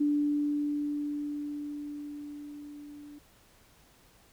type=tone with level ramp; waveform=sine; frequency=292.8 Hz; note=D4; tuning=5 cents flat; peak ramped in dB=-23 to -45 dBFS; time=0-3.19 s; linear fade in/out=10 ms; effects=pink hiss -61 dBFS RMS until 4.32 s